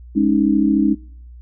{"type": "chord", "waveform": "sine", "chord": "Ab suspended fourth", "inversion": "none", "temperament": "equal", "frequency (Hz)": [207.7, 277.2, 311.1], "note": ["Ab3", "Db4", "Eb4"], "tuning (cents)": [0, 0, 0], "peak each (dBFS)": -17, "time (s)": [0.15, 0.95], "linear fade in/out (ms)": 20, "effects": ["noise-tail reverb RT60 0.6 s tail -25 dB re dry", "added 60 Hz sine -36 dBFS peak until 1.41 s"]}